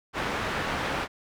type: low-pass noise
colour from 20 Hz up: white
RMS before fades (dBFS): -30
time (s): 0.13-1.08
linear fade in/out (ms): 50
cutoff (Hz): 1700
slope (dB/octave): 12
effects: none